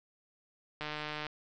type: click train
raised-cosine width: 0.3 ms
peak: -22 dBFS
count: 70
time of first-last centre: 0.81-1.267 s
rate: 151 Hz
effects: resampled to 16000 Hz + 9-bit